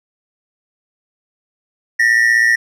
triangle tone pair together, 1800 / 1915.9 Hz, A6 / A#6, +39 / +47 cents, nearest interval minor second, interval 108 cents, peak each -11 dBFS, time 1.99-2.56 s, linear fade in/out 10 ms, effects none

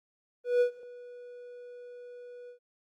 triangle tone with ADSR envelope, 488.6 Hz, B4, 19 cents flat, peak -18 dBFS, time 0.44-2.59 s, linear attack 170 ms, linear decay 94 ms, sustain -24 dB, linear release 100 ms, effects Opus 32 kbps

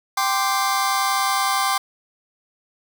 sawtooth chord, G suspended fourth, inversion none, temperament just, 784 / 1045.3 / 1176 Hz, G5 / C6 / D6, 0 / -2 / +2 cents, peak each -19 dBFS, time 0.17-1.78 s, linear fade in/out 5 ms, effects none

